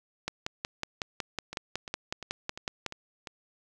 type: two click trains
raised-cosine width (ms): 0.2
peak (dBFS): -14 / -22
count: 15 / 6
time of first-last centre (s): 0.28-2.863 / 1.53-3.272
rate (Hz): 5.42 / 2.87
effects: none